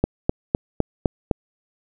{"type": "click train", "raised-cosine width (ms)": 2, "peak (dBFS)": -3, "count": 6, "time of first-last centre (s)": [0.04, 1.312], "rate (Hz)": 3.93, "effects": []}